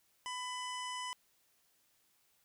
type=harmonic tone with a mistuned harmonic; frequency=999 Hz; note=B5; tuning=20 cents sharp; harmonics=1 / 2 / 3 / 5 / 6 / 7 / 8 / 9 / 10; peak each=-41 / -47 / -45 / -51 / -54 / -58 / -55 / -57 / -58 dBFS; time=0.26-1.13 s; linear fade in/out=0 ms; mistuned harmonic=5; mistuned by=+45 cents; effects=white hiss -73 dBFS RMS until 2.44 s